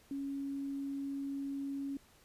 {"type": "tone with quantisation", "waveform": "sine", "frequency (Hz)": 277.2, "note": "C#4", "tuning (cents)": 0, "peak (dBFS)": -36, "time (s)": [0.11, 1.97], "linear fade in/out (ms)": 2, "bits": 11, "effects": ["pink hiss -64 dBFS RMS until 2.24 s", "resampled to 32000 Hz"]}